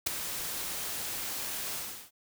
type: noise with ADSR envelope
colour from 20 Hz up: white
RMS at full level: -24 dBFS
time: 0.06-2.11 s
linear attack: 12 ms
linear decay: 4 ms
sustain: -12 dB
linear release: 360 ms
effects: none

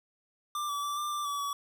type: tone with pitch steps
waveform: square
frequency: 1186 / 1151 / 1164 / 1188 / 1180 / 1146 / 1137 Hz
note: D6 / D6 / D6 / D6 / D6 / D6 / C#6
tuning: +17 / -35 / -16 / +20 / +8 / -43 / +44 cents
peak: -32 dBFS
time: 0.55-1.53 s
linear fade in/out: 2 ms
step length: 140 ms
effects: none

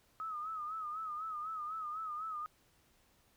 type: tone with vibrato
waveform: sine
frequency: 1257 Hz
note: D#6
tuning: 17 cents sharp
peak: -38 dBFS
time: 0.2-2.46 s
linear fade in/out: 0 ms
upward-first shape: sine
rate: 4 Hz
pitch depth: 80 cents each way
effects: pink hiss -70 dBFS RMS until 3.36 s

